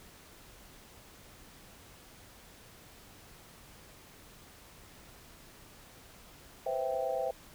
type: chord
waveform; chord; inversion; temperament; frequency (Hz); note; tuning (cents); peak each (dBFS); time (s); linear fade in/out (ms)
sine; C major seventh; third; equal; 493.9 / 523.3 / 659.3 / 784; B4 / C5 / E5 / G5; 0 / 0 / 0 / 0; -40 / -34 / -35 / -37; 6.66-7.31; 5
effects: pink hiss -55 dBFS RMS until 7.54 s